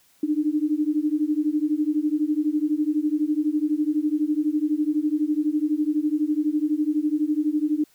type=beating tone pair; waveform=sine; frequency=296.3 / 308.3 Hz; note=D4 / D#4; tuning=+15 / -16 cents; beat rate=12 Hz; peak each=-23 dBFS; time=0.23-7.84 s; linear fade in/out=5 ms; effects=white hiss -60 dBFS RMS until 7.94 s